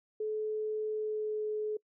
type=tone with pitch glide; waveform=sine; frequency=430.4 to 426.7 Hz; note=A4 to G#4; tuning=-38 to +47 cents; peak=-31 dBFS; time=0.2-1.77 s; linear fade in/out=5 ms; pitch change=-15 cents; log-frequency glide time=0.9-1.48 s; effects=noise-tail reverb RT60 0.1 s tail -23 dB re dry